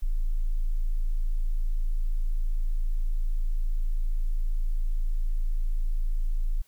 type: tone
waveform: sine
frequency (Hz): 27.5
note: A0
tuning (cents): 0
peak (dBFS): -22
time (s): 0.02-6.62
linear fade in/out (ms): 10
effects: white hiss -64 dBFS RMS until 6.67 s